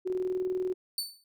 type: tone with tremolo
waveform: sine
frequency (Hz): 369.4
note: F#4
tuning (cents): -3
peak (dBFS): -26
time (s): 0.05-0.74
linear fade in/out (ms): 20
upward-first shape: square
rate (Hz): 20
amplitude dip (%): 45
type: tone with exponential decay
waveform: sawtooth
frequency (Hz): 4514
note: C#8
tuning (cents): +31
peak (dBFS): -24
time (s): 0.98-1.24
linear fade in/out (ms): 1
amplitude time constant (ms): 55
effects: none